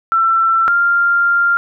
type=tone pair in turn; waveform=sine; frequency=1342 / 1393.8 Hz; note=E6 / F6; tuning=+31 / -4 cents; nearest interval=minor second; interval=65 cents; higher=second; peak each=-10 dBFS; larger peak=neither; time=0.12-0.68 / 0.68-1.57 s; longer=second; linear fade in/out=0 ms; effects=none